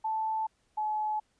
sine tone pair in turn, 878 / 855 Hz, A5 / A5, -4 / -50 cents, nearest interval unison, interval 46 cents, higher first, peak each -28 dBFS, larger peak neither, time 0.04-0.47 / 0.77-1.2 s, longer neither, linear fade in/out 10 ms, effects pink hiss -72 dBFS RMS until 1.39 s + resampled to 22050 Hz

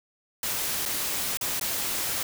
white noise with dropouts, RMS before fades -29 dBFS, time 0.43-2.23 s, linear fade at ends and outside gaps 2 ms, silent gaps 0.854-0.859 / 1.372-1.411 / 1.597-1.611 s, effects none

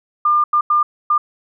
sine tone bursts at uneven times, 1200 Hz, D6, 37 cents sharp, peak -11 dBFS, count 4, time 0.25-0.44 / 0.53-0.61 / 0.7-0.83 / 1.1-1.18 s, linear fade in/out 5 ms, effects none

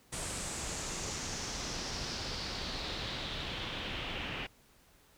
pink noise with low-pass filter sweep, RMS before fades -39 dBFS, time 0.12-4.47 s, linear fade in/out 10 ms, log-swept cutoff 8700 to 2700 Hz, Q 3.3, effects pink hiss -64 dBFS RMS until 5.17 s

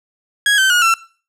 30% pulse tone with pitch steps, 1656 / 1545.1 / 1441.6 / 1345.1 Hz, G#6 / G6 / F#6 / E6, -5 / -25 / -45 / +35 cents, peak -8 dBFS, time 0.46-0.94 s, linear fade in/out 2 ms, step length 120 ms, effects noise-tail reverb RT60 0.4 s tail -20 dB re dry + low-pass 11000 Hz 12 dB/octave

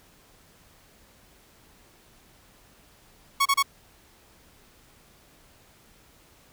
sawtooth tone bursts, 1108.7 Hz, C#6, in tune, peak -15 dBFS, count 3, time 3.4-3.628 s, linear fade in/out 10 ms, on 56 ms, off 30 ms, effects pink hiss -57 dBFS RMS until 6.52 s

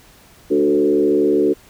sine tone with frequency modulation, 370 Hz, F#4, in tune, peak -12 dBFS, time 0.5-1.54 s, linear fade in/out 20 ms, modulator 72.4 Hz, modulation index 1.3, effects pink hiss -48 dBFS RMS until 1.69 s

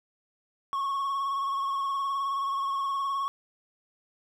triangle tone with vibrato, 1100 Hz, C#6, 14 cents flat, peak -25 dBFS, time 0.73-3.28 s, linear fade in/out 0 ms, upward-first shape sine, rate 19 Hz, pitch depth 36 cents each way, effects none

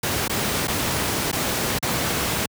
pink noise with dropouts, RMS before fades -23 dBFS, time 0.03-2.46 s, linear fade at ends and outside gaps 5 ms, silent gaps 0.28-0.295 / 0.673-0.68 / 1.316-1.327 / 1.788-1.826 s, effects high-pass 80 Hz 12 dB/octave

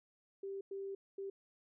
sine tone bursts at uneven times, 392 Hz, G4, in tune, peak -40 dBFS, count 3, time 0.43-0.61 / 0.71-0.95 / 1.18-1.3 s, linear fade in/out 5 ms, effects none

